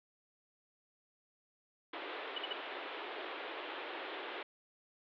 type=band-pass noise; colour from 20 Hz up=pink; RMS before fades=-44 dBFS; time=1.93-4.43 s; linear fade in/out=5 ms; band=320 to 3600 Hz; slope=48 dB/octave
type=tone bursts; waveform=sine; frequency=2960 Hz; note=F#7; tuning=in tune; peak=-36 dBFS; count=3; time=2.36-2.529 s; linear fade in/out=5 ms; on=23 ms; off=50 ms
effects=none